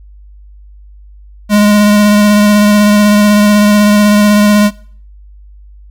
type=tone with vibrato; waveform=square; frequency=207.7 Hz; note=G#3; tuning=in tune; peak=-5 dBFS; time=1.49-4.71 s; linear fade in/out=50 ms; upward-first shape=sine; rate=16 Hz; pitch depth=16 cents each way; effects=noise-tail reverb RT60 0.5 s tail -22 dB re dry + added 50 Hz sine -33 dBFS peak until 5.9 s